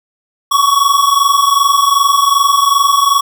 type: tone pair together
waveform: square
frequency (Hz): 1108.7 / 1131.3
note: C#6 / C#6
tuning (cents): 0 / +35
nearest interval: unison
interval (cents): 35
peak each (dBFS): -12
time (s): 0.51-3.21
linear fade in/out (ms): 10
effects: none